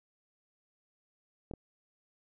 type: clicks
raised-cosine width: 2 ms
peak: -28 dBFS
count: 2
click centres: 1.512 / 1.537 s
effects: none